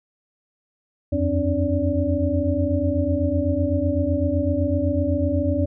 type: tone cluster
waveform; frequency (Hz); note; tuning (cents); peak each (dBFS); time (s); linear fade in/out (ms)
sine; 83.6 / 91.6 / 265.8 / 293.5 / 577; E2 / F#2 / C4 / D4 / D5; +25 / -17 / +27 / -1 / -31; -25; 1.12-5.66; 10
effects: none